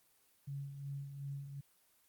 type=tone with tremolo; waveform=sine; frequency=139.8 Hz; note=C#3; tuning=15 cents sharp; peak=-39 dBFS; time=0.47-1.61 s; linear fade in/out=10 ms; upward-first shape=sine; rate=2.7 Hz; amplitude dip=55%; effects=white hiss -71 dBFS RMS until 2.08 s + Opus 24 kbps